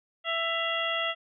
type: harmonic tone with a mistuned harmonic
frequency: 664 Hz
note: E5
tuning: 12 cents sharp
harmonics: 1 / 2 / 3 / 4 / 5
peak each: -33 / -33 / -33 / -33 / -33 dBFS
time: 0.24-1.15 s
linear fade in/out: 50 ms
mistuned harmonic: 4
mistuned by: +77 cents
effects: none